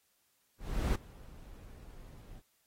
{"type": "noise with ADSR envelope", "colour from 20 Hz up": "brown", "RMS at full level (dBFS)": -28, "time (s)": [0.58, 2.42], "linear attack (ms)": 370, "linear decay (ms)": 10, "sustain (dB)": -23, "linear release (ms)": 43, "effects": ["white hiss -74 dBFS RMS until 2.66 s", "AAC 48 kbps"]}